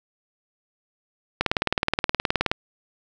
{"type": "click train", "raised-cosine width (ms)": 0.3, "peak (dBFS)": -4, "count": 22, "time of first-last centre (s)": [1.41, 2.515], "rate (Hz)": 19, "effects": []}